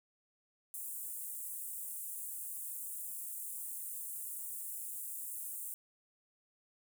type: high-pass noise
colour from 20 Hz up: pink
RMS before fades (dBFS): -43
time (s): 0.74-5.74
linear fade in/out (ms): 0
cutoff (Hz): 8200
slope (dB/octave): 48
effects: none